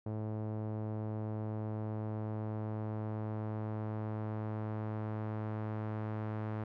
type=tone with low-pass filter sweep; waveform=sawtooth; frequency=107.9 Hz; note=A2; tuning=33 cents flat; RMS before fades=-38 dBFS; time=0.06-6.64 s; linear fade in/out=5 ms; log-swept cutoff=670 to 1400 Hz; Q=0.93; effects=none